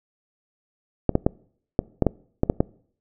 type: clicks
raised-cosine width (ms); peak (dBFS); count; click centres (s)
2; -4; 9; 1.093 / 1.154 / 1.265 / 1.791 / 2.023 / 2.067 / 2.434 / 2.499 / 2.605
effects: noise-tail reverb RT60 0.6 s tail -24 dB re dry